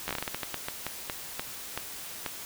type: slowing click train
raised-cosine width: 0.3 ms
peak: -15 dBFS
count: 17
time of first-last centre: 0.08-2.262 s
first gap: 12 ms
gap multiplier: 1.28
effects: white hiss -41 dBFS RMS until 2.45 s